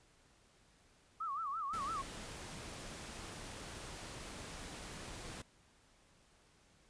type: tone with vibrato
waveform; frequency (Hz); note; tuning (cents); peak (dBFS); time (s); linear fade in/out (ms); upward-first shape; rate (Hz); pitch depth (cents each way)
sine; 1208; D6; +48; -37; 1.2-2.02; 10; sine; 5.9; 180
type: noise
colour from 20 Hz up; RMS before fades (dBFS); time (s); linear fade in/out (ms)
pink; -48; 1.73-5.42; 5
effects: pink hiss -68 dBFS RMS until 6.89 s + resampled to 22050 Hz